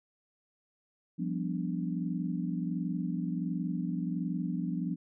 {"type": "chord", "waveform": "sine", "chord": "G dominant seventh", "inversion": "third", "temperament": "equal with one note detuned", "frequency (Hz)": [174.61, 196, 246.9, 291.1], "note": ["F3", "G3", "B3", "D4"], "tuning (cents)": [0, 0, 0, -15], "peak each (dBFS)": [-33, -38, -37, -38], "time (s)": [1.18, 4.96], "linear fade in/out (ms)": 20, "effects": []}